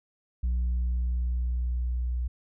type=tone with level ramp; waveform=sine; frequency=61 Hz; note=B1; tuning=21 cents flat; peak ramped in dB=-21 to -25 dBFS; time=0.43-2.28 s; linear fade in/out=10 ms; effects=tanh soft clip ceiling -23 dBFS